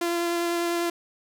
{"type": "tone with vibrato", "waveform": "sawtooth", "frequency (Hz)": 342.8, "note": "F4", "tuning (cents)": -32, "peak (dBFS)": -20, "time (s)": [0.01, 0.9], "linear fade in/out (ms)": 5, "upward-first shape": "triangle", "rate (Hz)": 10, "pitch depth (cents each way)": 11, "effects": []}